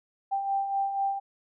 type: beating tone pair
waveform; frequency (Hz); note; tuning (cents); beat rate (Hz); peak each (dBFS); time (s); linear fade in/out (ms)
sine; 784 / 788.1; G5 / G5; 0 / +9; 4.1; -35 / -26; 0.31-1.2; 20
effects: none